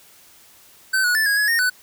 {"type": "tone with pitch steps", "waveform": "square", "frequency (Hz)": [1534, 1461, 1755, 1650, 1688, 1844, 1496], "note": ["G6", "F#6", "A6", "G#6", "G#6", "A#6", "F#6"], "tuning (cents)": [-38, -22, -5, -12, 28, -19, 19], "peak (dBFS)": -17, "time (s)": [0.93, 1.7], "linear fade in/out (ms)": 10, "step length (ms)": 110, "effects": ["white hiss -50 dBFS RMS until 1.82 s"]}